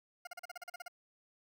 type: tone bursts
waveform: 20% pulse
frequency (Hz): 710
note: F5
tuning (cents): +28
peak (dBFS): -38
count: 11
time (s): 0.25-0.882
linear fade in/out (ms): 5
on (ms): 22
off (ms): 39
effects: none